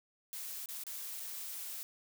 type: noise with dropouts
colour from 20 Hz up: blue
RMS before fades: -43 dBFS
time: 0.33-1.83 s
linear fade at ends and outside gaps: 0 ms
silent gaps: 0.658-0.688 / 0.837-0.867 / 1.198-1.202 s
effects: none